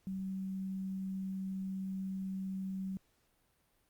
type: tone with quantisation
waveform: sine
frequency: 190.7 Hz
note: G3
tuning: 47 cents flat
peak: -36 dBFS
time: 0.07-2.97 s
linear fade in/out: 0 ms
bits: 11
effects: pink hiss -74 dBFS RMS until 3.89 s + Opus 48 kbps